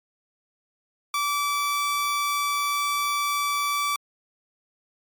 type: tone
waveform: sawtooth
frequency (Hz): 1157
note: D6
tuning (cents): -26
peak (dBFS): -19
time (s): 1.14-3.96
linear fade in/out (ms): 2
effects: MP3 96 kbps